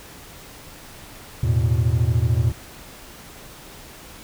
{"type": "chord", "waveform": "triangle", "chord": "E suspended fourth", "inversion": "none", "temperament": "equal", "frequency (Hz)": [82.41, 110, 123.47], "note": ["E2", "A2", "B2"], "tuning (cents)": [0, 0, 0], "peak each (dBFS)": [-20, -18, -19], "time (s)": [1.43, 2.52], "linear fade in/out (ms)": 5, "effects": ["pink hiss -42 dBFS RMS until 4.23 s"]}